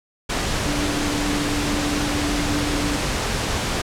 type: tone in noise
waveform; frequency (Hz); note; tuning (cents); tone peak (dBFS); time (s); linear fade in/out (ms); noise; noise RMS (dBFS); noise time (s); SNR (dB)
sine; 292.3; D4; -8; -24; 0.66-2.97; 10; pink; -23; 0.29-3.82; -4
effects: low-pass 8000 Hz 12 dB/octave